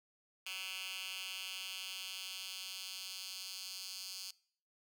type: tone with high-pass filter sweep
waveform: 10% pulse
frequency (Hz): 188.6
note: F#3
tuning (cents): +33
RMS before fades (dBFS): -45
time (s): 0.46-4.31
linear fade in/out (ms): 5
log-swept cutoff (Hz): 2600 to 4500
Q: 2.3
effects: noise-tail reverb RT60 0.6 s tail -24 dB re dry